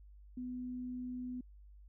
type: tone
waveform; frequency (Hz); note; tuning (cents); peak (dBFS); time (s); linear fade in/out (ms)
sine; 250; B3; +21; -39; 0.37-1.41; 5
effects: added 50 Hz sine -54 dBFS peak until 1.88 s